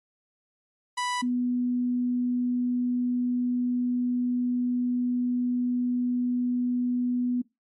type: tone pair in turn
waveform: sawtooth / sine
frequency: 987.8 / 246.5 Hz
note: B5 / B3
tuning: 0 / -3 cents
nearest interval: 2 octaves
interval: 2403 cents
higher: first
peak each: -23 dBFS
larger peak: neither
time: 0.97-1.22 / 1.22-7.42 s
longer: second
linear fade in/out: 10 ms
effects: noise-tail reverb RT60 0.2 s tail -20 dB re dry + MP3 48 kbps